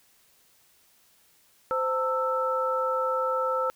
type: tone cluster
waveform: sine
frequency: 518 / 900 / 1321 Hz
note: C5 / A5 / E6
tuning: -17 / +39 / +3 cents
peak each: -27 / -33 / -27 dBFS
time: 1.71-3.7 s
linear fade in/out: 0 ms
effects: white hiss -62 dBFS RMS until 3.75 s